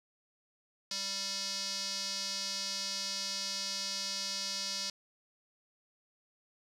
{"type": "tone with band-pass filter", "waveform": "square", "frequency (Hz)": 196, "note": "G3", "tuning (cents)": 0, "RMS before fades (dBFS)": -37, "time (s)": [0.91, 4.9], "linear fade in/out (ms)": 2, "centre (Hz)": 5000, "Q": 4.1, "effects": []}